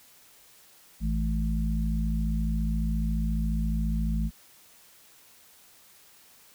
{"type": "harmonic tone", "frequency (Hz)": 54.4, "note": "A1", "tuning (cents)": -19, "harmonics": [1, 3, 4], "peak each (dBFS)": [-26, -31, -32], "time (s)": [1, 4.31], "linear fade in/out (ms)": 50, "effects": ["white hiss -56 dBFS RMS until 6.54 s"]}